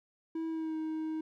triangle tone with pitch glide, 324.5 to 315.4 Hz, E4 to D#4, -27 to +24 cents, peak -31 dBFS, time 0.35-1.21 s, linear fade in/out 5 ms, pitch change -49 cents, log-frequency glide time 0.48-0.76 s, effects none

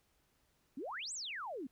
sine exponential two-way sweep, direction up then down, 235.7 to 8510 to 235.7 Hz, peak -40 dBFS, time 0.77-1.67 s, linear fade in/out 5 ms, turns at 1.13 s, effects pink hiss -75 dBFS RMS until 1.71 s

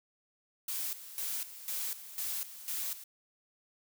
blue noise with tremolo, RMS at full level -36 dBFS, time 0.68-3.04 s, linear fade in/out 5 ms, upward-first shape square, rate 2 Hz, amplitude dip 75%, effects none

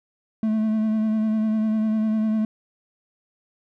triangle tone with vibrato, 217.8 Hz, A3, 17 cents flat, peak -17 dBFS, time 0.43-2.45 s, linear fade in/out 2 ms, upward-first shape sine, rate 10 Hz, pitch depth 25 cents each way, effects none

